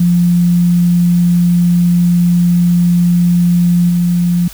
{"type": "tone with level steps", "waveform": "sine", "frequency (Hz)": 174.6, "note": "F3", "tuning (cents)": 0, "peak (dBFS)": [-7, -9], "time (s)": [0, 4.48], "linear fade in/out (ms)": 5, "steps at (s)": 3.89, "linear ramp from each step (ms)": 10, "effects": ["added 50 Hz sine -35 dBFS peak until 4.53 s", "white hiss -34 dBFS RMS until 4.53 s"]}